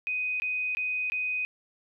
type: tone bursts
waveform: sine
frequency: 2500 Hz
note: D#7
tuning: 8 cents sharp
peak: -27 dBFS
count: 4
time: 0.07-1.45 s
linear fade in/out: 0 ms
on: 330 ms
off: 20 ms
effects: none